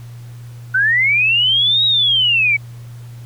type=linear two-way sweep; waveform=sine; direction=up then down; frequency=1480 to 3844 to 2242 Hz; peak=-11 dBFS; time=0.74-2.57 s; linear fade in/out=10 ms; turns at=1.85 s; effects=added 119 Hz sine -31 dBFS peak until 3.25 s + pink hiss -48 dBFS RMS until 3.25 s